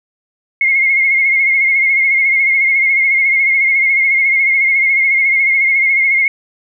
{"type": "tone with vibrato", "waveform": "sine", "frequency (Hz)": 2148, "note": "C7", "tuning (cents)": 45, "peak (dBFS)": -9, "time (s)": [0.61, 6.28], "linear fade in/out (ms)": 2, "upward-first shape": "sine", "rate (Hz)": 14, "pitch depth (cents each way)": 43, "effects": []}